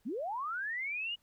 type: linear sweep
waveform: sine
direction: up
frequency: 185 to 2938 Hz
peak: -34 dBFS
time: 0.05-1.16 s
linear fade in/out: 20 ms
effects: pink hiss -73 dBFS RMS until 1.22 s